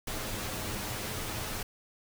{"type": "noise with comb filter", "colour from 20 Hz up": "pink", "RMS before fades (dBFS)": -36, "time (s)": [0.07, 1.63], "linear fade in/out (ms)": 5, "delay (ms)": 9.5, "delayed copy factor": 0.55, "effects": []}